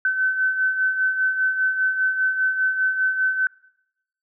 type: beating tone pair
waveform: sine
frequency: 1521 / 1526 Hz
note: F#6 / G6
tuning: +47 / -47 cents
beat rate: 5 Hz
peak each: -27 / -19 dBFS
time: 0.05-3.47 s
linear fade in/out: 2 ms
effects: noise-tail reverb RT60 0.8 s tail -23 dB re dry